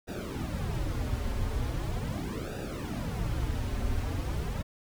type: noise with flanger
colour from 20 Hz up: brown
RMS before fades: -32 dBFS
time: 0.07-4.63 s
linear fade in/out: 20 ms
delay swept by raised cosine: 0.93 to 6.23 ms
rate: 0.4 Hz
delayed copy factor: -0.9
effects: none